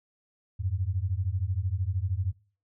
sine beating tone pair, 87.31 / 100.31 Hz, F2 / G2, 0 / +40 cents, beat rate 13 Hz, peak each -29 dBFS, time 0.59-2.33 s, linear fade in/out 20 ms, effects noise-tail reverb RT60 0.4 s tail -22 dB re dry

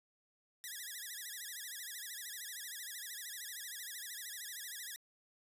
5% pulse tone with vibrato, 1809 Hz, A6, 48 cents sharp, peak -33 dBFS, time 0.64-4.96 s, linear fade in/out 0 ms, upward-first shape sine, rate 13 Hz, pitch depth 180 cents each way, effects resampled to 32000 Hz + 12-bit

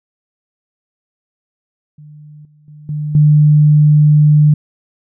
sine tone with level steps, 150 Hz, D3, 37 cents sharp, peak -34 / -45 / -34 / -17 / -5 dBFS, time 1.98-4.54 s, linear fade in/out 5 ms, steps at 2.45 / 2.68 / 2.89 / 3.15 s, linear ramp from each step 2 ms, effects none

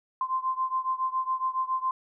sine beating tone pair, 1039 / 1046.2 Hz, C6 / C6, -12 / -1 cents, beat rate 7.2 Hz, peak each -28 / -30 dBFS, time 0.21-1.91 s, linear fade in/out 2 ms, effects none

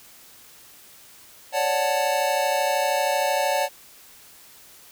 square chord, D major seventh, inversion third, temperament equal, 554.4 / 587.3 / 740 / 880 Hz, C#5 / D5 / F#5 / A5, 0 / 0 / 0 / 0 cents, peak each -27 dBFS, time 1.52-3.69 s, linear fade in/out 50 ms, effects white hiss -49 dBFS RMS until 4.91 s

